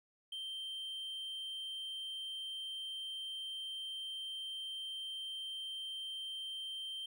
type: tone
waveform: triangle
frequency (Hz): 3136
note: G7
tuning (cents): 0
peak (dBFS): -39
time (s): 0.32-7.06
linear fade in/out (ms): 5
effects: none